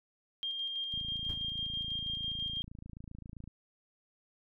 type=tone with tremolo; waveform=sine; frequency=3207 Hz; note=G7; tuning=39 cents sharp; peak=-33 dBFS; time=0.43-2.62 s; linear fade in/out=0 ms; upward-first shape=square; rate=6.1 Hz; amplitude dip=30%
type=click train; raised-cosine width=5 ms; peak=-34 dBFS; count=71; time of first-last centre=0.94-3.476 s; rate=27.6 Hz
type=noise with exponential decay; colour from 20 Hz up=brown; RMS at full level=-38 dBFS; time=1.29-1.46 s; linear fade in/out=5 ms; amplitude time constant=36 ms
effects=none